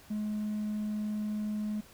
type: tone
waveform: triangle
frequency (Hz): 211.6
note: G#3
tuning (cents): +33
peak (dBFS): -28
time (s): 0.1-1.81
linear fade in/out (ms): 10
effects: tanh soft clip ceiling -26 dBFS + pink hiss -56 dBFS RMS until 1.93 s